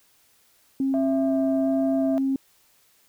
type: tone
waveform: sine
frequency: 269.2 Hz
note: C4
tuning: 49 cents sharp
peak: -20 dBFS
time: 0.8-2.36 s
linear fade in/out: 2 ms
type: tone with vibrato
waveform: sine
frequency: 659.3 Hz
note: E5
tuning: in tune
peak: -24 dBFS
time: 0.94-2.18 s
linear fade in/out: 0 ms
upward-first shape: square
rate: 1.4 Hz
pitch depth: 10 cents each way
effects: tanh soft clip ceiling -13 dBFS + white hiss -61 dBFS RMS until 3.08 s